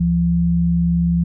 sine tone pair together, 71.9 / 171.01 Hz, D2 / F3, -36 / -36 cents, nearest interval octave + minor third, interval 1500 cents, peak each -22 / -14 dBFS, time 0-1.24 s, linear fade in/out 10 ms, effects none

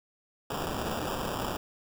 blue noise with sample-and-hold, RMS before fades -33 dBFS, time 0.5-1.57 s, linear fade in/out 5 ms, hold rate 2100 Hz, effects none

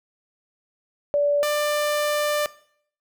sine / sawtooth tone pair in turn, 579 / 593.6 Hz, D5 / D5, -25 / +18 cents, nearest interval unison, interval 43 cents, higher second, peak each -17 / -17 dBFS, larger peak neither, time 1.14-1.43 / 1.43-2.46 s, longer second, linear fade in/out 0 ms, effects noise-tail reverb RT60 0.6 s tail -19 dB re dry

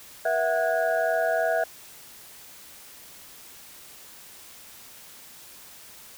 sine tone cluster, 479.8 / 658 / 741 / 1457 / 1648 Hz, A#4 / E5 / F#5 / F#6 / G#6, +50 / -3 / +2 / -27 / -14 cents, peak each -32 / -23 / -30 / -32 / -32 dBFS, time 0.25-1.64 s, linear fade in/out 5 ms, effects white hiss -47 dBFS RMS until 6.17 s

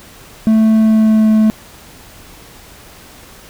triangle tone with pitch glide, 220 to 217.3 Hz, A3 to A3, 0 to -21 cents, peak -5 dBFS, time 0.47-1.5 s, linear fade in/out 0 ms, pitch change -21 cents, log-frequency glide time 0.74-1.32 s, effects pink hiss -39 dBFS RMS until 3.49 s

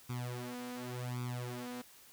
sawtooth tone with flanger, 123.47 Hz, B2, in tune, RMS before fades -41 dBFS, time 0.09-1.82 s, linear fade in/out 10 ms, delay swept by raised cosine 0.84 to 4.24 ms, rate 0.89 Hz, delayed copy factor +1, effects white hiss -59 dBFS RMS until 2.12 s

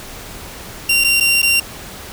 sawtooth tone with dropouts, 2764 Hz, F7, 19 cents flat, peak -8 dBFS, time 0.89-1.6 s, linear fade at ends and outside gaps 5 ms, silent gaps 1.04-1.044 / 1.201-1.207 / 1.419-1.428 s, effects pink hiss -33 dBFS RMS until 2.12 s

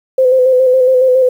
sine tone with vibrato, 513 Hz, C5, 34 cents flat, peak -6 dBFS, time 0.18-1.29 s, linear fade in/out 5 ms, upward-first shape square, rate 7.2 Hz, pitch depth 30 cents each way, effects 7-bit

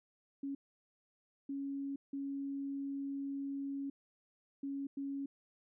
sine tone bursts at uneven times, 277.2 Hz, C#4, in tune, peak -37 dBFS, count 5, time 0.43-0.55 / 1.49-1.96 / 2.13-3.9 / 4.63-4.87 / 4.97-5.26 s, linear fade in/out 5 ms, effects none

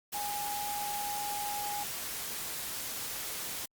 sine tone in noise, 823 Hz, G#5, 16 cents flat, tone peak -35 dBFS, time 0.14-1.84 s, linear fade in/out 10 ms, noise white, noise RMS -38 dBFS, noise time 0.12-3.66 s, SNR 0 dB, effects Opus 48 kbps

